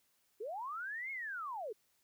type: linear two-way sweep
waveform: sine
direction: up then down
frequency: 384.5 to 2196 to 384.5 Hz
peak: -39 dBFS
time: 0.4-1.73 s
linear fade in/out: 10 ms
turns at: 1.11 s
effects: white hiss -75 dBFS RMS until 2.03 s